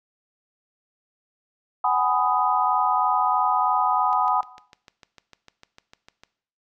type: chord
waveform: sine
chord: G# minor seventh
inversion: third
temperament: just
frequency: 747.5 / 830.6 / 996.7 / 1245.9 Hz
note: F#5 / G#5 / B5 / D#6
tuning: +17 / 0 / +16 / +2 cents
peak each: -24 dBFS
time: 1.84-4.41 s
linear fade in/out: 5 ms
type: click train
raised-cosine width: 0.2 ms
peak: -27 dBFS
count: 15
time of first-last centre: 4.13-6.235 s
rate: 6.65 Hz
effects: noise-tail reverb RT60 0.6 s tail -18 dB re dry